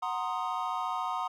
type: chord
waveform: triangle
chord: C half-diminished seventh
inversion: second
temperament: equal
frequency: 740 / 932.3 / 1046.5 / 1244.5 Hz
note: Gb5 / Bb5 / C6 / Eb6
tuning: 0 / 0 / 0 / 0 cents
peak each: -34 dBFS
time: 0.02-1.28 s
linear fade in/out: 10 ms
effects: none